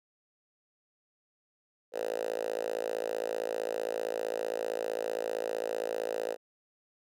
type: tone with high-pass filter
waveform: 5% pulse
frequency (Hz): 55.4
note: A1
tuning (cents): +13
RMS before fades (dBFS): -34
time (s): 1.92-6.37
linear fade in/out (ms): 50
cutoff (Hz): 500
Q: 5.5
effects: none